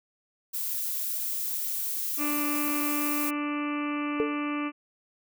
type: noise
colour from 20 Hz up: violet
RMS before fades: -31 dBFS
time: 0.53-3.31 s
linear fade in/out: 20 ms
type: harmonic tone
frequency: 293.7 Hz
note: D4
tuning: in tune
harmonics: 1 / 2 / 3 / 4 / 5 / 6 / 7 / 8 / 9 / 10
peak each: -29 / -42 / -45 / -35 / -47 / -47 / -45 / -40 / -42 / -50 dBFS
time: 2.17-4.72 s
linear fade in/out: 50 ms
type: tone with exponential decay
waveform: sine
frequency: 443.1 Hz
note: A4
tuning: 12 cents sharp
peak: -20 dBFS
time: 4.2-4.4 s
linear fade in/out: 0 ms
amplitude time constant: 42 ms
effects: none